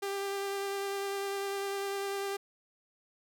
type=tone with vibrato; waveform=sawtooth; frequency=396.2 Hz; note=G4; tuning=18 cents sharp; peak=-29 dBFS; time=0.02-2.37 s; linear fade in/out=10 ms; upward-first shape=sine; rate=10 Hz; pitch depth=13 cents each way; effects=none

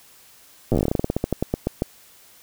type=slowing click train; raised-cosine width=2 ms; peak=-7 dBFS; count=23; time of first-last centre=0.72-1.821 s; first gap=8 ms; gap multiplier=1.15; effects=white hiss -51 dBFS RMS until 2.42 s

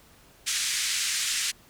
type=band-pass noise; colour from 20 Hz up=white; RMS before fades=-28 dBFS; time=0.46-1.52 s; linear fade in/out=20 ms; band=1700 to 8400 Hz; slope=24 dB/octave; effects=pink hiss -56 dBFS RMS until 1.69 s

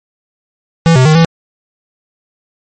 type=tone with pitch steps; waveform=square; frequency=165.6 / 128.7 / 155.5 / 165.2 Hz; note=E3 / C3 / D#3 / E3; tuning=+8 / -28 / -1 / +4 cents; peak=-5 dBFS; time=0.86-1.248 s; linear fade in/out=0 ms; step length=97 ms; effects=MP3 32 kbps

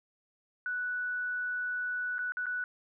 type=tone with dropouts; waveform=sine; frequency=1480 Hz; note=F#6; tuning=in tune; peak=-31 dBFS; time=0.66-2.64 s; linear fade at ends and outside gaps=1 ms; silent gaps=2.183-2.19 / 2.321-2.37 / 2.458-2.466 s; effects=none

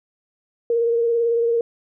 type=tone with vibrato; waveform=sine; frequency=466.2 Hz; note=A#4; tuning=in tune; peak=-16 dBFS; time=0.7-1.61 s; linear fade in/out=2 ms; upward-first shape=triangle; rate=18 Hz; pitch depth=31 cents each way; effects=none

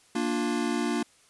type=chord; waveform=square; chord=Bb major; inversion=none; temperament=equal with one note detuned; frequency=233.1 / 293.7 / 352.5 Hz; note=Bb3 / D4 / F4; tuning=0 / 0 / +16 cents; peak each=-30 / -31 / -32 dBFS; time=0.15-1.03 s; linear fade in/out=5 ms; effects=white hiss -60 dBFS RMS until 1.29 s + resampled to 24000 Hz

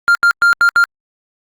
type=tone bursts at uneven times; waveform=triangle; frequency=1396.9 Hz; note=F6; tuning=in tune; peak=-5 dBFS; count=5; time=0.08-0.15 / 0.23-0.31 / 0.42-0.53 / 0.61-0.69 / 0.76-0.84 s; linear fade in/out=0 ms; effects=Opus 48 kbps

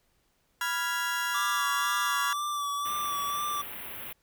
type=chord; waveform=35% pulse; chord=F diminished; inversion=second; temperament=equal; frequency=987.8 / 1396.9 / 1661.2 Hz; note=Cb6 / F6 / Ab6; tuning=0 / 0 / 0 cents; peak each=-32 / -30 / -31 dBFS; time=0.61-2.33 s; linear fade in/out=2 ms
type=tone with vibrato; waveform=square; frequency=1162 Hz; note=D6; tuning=19 cents flat; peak=-30 dBFS; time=1.34-3.62 s; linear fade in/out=10 ms; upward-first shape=sine; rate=2 Hz; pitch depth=31 cents each way
type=band-stop noise; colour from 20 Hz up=white; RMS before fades=-40 dBFS; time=2.85-4.13 s; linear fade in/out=5 ms; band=3300 to 11000 Hz; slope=48 dB/octave
effects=pink hiss -71 dBFS RMS until 4.22 s

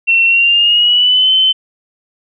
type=tone with pitch glide; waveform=sine; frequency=2713 to 3063 Hz; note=E7 to G7; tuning=+49 to -41 cents; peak=-7 dBFS; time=0.07-1.53 s; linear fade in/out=20 ms; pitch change=+210 cents; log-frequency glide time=0.26-1.31 s; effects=none

